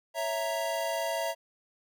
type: chord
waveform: square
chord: A# diminished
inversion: first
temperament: equal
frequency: 554.4 / 659.3 / 932.3 Hz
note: C#5 / E5 / A#5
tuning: 0 / 0 / 0 cents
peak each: -37 / -32 / -36 dBFS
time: 0.14-1.35 s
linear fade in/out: 50 ms
effects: none